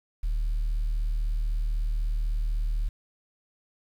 sine tone, 38.06 Hz, D#1, 37 cents flat, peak -22 dBFS, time 0.23-2.89 s, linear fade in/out 10 ms, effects tanh soft clip ceiling -22 dBFS + 9-bit

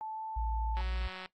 sine tone with pitch glide, 874 to 880.1 Hz, A5 to A5, -12 to 0 cents, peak -37 dBFS, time 0.01-0.81 s, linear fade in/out 0 ms, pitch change +12 cents, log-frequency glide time 0.13-0.23 s
sine tone, 56.6 Hz, A1, 50 cents sharp, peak -31 dBFS, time 0.36-1.08 s, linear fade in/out 10 ms
click train, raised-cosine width 0.3 ms, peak -28 dBFS, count 92, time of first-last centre 0.77-1.259 s, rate 186 Hz
effects noise-tail reverb RT60 0.1 s tail -18 dB re dry + AAC 32 kbps

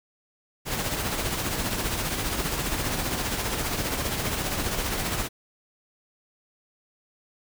pink noise with tremolo, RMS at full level -26 dBFS, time 0.65-5.29 s, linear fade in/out 50 ms, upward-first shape triangle, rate 15 Hz, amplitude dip 50%, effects none

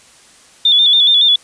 sine tone with vibrato, 3508 Hz, A7, 6 cents flat, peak -7 dBFS, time 0.65-1.36 s, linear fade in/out 5 ms, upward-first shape square, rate 7.1 Hz, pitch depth 48 cents each way, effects white hiss -45 dBFS RMS until 1.43 s + resampled to 22050 Hz

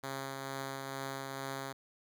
5% pulse tone with tremolo, 135.7 Hz, C#3, 36 cents flat, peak -26 dBFS, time 0.03-1.73 s, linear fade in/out 10 ms, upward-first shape triangle, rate 2.2 Hz, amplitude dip 30%, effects none

